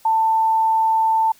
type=tone; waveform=sine; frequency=890 Hz; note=A5; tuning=20 cents sharp; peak=-14 dBFS; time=0.05-1.32 s; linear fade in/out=5 ms; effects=white hiss -52 dBFS RMS until 1.39 s